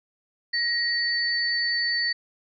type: tone pair together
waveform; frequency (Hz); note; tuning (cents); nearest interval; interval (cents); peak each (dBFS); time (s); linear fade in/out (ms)
sine; 1894 / 4505; A#6 / C#8; +27 / +27; octave + minor third; 1500; -25; 0.53-2.13; 10
effects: none